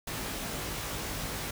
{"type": "noise with comb filter", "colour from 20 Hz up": "pink", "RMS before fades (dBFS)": -36, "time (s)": [0.07, 1.51], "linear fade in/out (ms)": 5, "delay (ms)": 19, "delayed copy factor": 0.9, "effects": []}